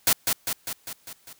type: noise with echo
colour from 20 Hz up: white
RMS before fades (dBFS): -19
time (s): 0.07-0.13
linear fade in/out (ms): 2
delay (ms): 200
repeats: 6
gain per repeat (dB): -4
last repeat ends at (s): 1.33
effects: white hiss -60 dBFS RMS until 1.39 s